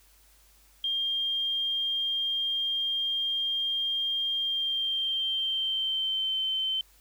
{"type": "tone with pitch glide", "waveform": "sine", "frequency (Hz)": [3205, 3087], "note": ["G7", "G7"], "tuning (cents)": [38, -27], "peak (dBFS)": -26, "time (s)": [0.84, 6.81], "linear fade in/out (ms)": 2, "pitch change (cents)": -65, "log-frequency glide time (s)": [4.36, 6.39], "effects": ["added 50 Hz sine -61 dBFS peak until 7 s", "white hiss -61 dBFS RMS until 7 s"]}